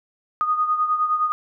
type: beating tone pair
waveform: sine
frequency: 1236 / 1245.7 Hz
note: D#6 / D#6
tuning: -12 / +2 cents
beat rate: 9.7 Hz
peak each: -19 / -26 dBFS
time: 0.41-1.32 s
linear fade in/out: 0 ms
effects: none